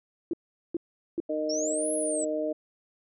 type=tone bursts; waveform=sine; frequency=336.9 Hz; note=E4; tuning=38 cents sharp; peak=-25 dBFS; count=3; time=0.31-1.202 s; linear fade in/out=2 ms; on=24 ms; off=410 ms
type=harmonic tone; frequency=153.8 Hz; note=D#3; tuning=20 cents flat; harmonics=2 / 3 / 4; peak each=-32 / -34 / -29 dBFS; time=1.29-2.53 s; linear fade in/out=10 ms
type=exponential two-way sweep; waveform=sine; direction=up then down; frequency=5274 to 10980 to 7710 Hz; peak=-31 dBFS; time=1.49-2.25 s; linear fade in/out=10 ms; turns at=1.92 s
effects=none